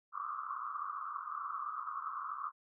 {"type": "band-pass noise", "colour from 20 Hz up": "pink", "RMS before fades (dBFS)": -41, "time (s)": [0.12, 2.52], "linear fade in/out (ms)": 50, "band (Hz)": [1100, 1300], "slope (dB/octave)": 96, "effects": []}